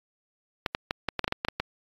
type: clicks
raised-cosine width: 0.3 ms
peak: -10 dBFS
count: 11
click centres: 0.662 / 0.749 / 0.909 / 1.087 / 1.193 / 1.243 / 1.279 / 1.324 / 1.449 / 1.485 / 1.6 s
effects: AAC 32 kbps